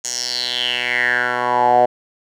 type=tone with band-pass filter sweep; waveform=10% pulse; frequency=123 Hz; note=B2; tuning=7 cents flat; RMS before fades=-18 dBFS; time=0.04-1.86 s; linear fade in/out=10 ms; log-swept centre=6700 to 660 Hz; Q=5.9; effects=none